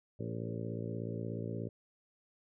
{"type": "harmonic tone with a mistuned harmonic", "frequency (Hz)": 56.7, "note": "A#1", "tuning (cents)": -47, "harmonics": [2, 3, 4, 5, 6, 7, 8, 9, 10], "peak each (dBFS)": [-40, -43, -45, -47, -48, -46, -48, -51, -51], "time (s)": [0.19, 1.69], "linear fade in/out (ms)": 10, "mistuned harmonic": 8, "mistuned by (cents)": 18, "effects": []}